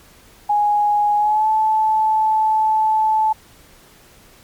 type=tone with pitch glide; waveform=sine; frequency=830.6 to 870.4 Hz; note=G#5 to A5; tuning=0 to -19 cents; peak=-13 dBFS; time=0.49-3.33 s; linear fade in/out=10 ms; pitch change=+81 cents; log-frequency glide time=1.17-1.48 s; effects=pink hiss -48 dBFS RMS until 4.43 s + MP3 96 kbps